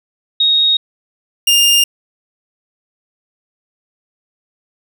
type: tone pair in turn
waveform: sine / sawtooth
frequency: 3751 / 2810 Hz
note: A#7 / F7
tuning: +10 / +10 cents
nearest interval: perfect fourth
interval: 500 cents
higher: first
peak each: -9 / -5 dBFS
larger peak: second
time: 0.4-0.77 / 1.47-1.84 s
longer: neither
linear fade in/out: 5 ms
effects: none